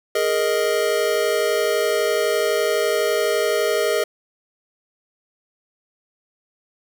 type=chord; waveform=square; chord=Ab suspended second; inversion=none; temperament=just; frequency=415.3 / 467.2 / 623 Hz; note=Ab4 / Bb4 / Eb5; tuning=0 / +4 / +2 cents; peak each=-23 dBFS; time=0.15-4.04 s; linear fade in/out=5 ms; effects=none